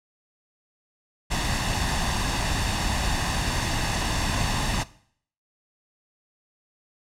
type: noise with comb filter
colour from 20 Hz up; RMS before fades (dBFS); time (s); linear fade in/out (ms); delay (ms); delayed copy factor
pink; -25; 1.3-4.84; 20; 1.1; +0.55
effects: noise-tail reverb RT60 0.6 s tail -19 dB re dry + low-pass 8000 Hz 12 dB/octave